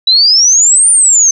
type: exponential two-way sweep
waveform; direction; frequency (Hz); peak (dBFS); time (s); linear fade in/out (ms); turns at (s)
sine; up then down; 3897 to 9270 to 6160; -4; 0.07-1.31; 5; 0.9
effects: none